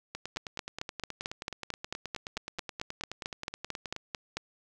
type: two click trains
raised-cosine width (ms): 0.2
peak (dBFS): -16 / -20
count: 19 / 37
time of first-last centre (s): 0.37-4.37 / 0.15-3.964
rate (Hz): 4.5 / 9.44
effects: none